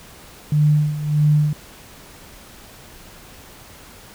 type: tone with tremolo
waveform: sine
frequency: 150 Hz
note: D3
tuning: 37 cents sharp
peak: -11 dBFS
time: 0.52-1.53 s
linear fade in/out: 2 ms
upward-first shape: sine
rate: 1.6 Hz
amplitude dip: 75%
effects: pink hiss -43 dBFS RMS until 4.14 s